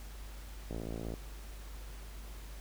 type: click train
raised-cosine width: 2 ms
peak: -27 dBFS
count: 25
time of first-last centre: 0.71-1.139 s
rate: 55.9 Hz
effects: added 50 Hz sine -44 dBFS peak until 2.6 s + pink hiss -54 dBFS RMS until 2.6 s